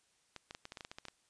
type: clicks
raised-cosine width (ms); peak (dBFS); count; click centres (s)
0.2; -28; 12; 0.363 / 0.509 / 0.549 / 0.654 / 0.721 / 0.772 / 0.808 / 0.849 / 0.915 / 0.985 / 1.053 / 1.084
effects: white hiss -73 dBFS RMS until 1.29 s + resampled to 22050 Hz